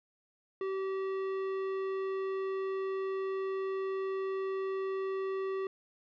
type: tone with tanh clipping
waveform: sine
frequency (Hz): 384.5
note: G4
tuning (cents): -33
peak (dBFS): -34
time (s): 0.61-5.67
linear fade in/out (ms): 2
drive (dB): 13
effects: none

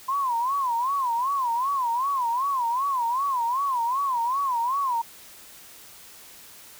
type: tone with vibrato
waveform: sine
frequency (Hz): 1022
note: C6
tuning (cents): -41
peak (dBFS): -22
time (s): 0.08-5.02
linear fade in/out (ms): 10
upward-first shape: sine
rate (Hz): 2.6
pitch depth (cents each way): 180
effects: white hiss -47 dBFS RMS until 6.79 s

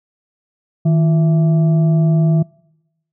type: tone with frequency modulation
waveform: sine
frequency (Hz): 158.8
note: D#3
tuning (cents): +36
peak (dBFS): -10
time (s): 0.85-2.43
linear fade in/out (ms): 10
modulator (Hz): 506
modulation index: 0.32
effects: noise-tail reverb RT60 0.9 s tail -25 dB re dry

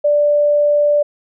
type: tone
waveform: sine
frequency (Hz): 587.3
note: D5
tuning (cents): 0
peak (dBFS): -10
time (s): 0.04-1.03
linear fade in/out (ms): 10
effects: none

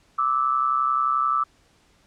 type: tone pair together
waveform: sine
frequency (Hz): 1174.7 / 1306.1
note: D6 / E6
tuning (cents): 0 / -16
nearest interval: major second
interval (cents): 184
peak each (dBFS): -22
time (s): 0.18-1.44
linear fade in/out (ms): 10
effects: pink hiss -60 dBFS RMS until 2.06 s + low-pass 8000 Hz 12 dB/octave

